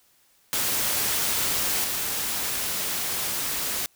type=noise with level steps; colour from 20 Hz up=white; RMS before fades=-25 / -28 dBFS; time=0.53-3.86 s; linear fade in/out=0 ms; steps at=1.84 s; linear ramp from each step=5 ms; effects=white hiss -62 dBFS RMS until 3.95 s